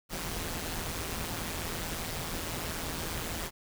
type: noise with amplitude modulation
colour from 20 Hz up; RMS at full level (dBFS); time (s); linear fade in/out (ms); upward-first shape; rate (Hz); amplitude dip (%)
pink; -33; 0.09-3.51; 50; sine; 165; 65
effects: none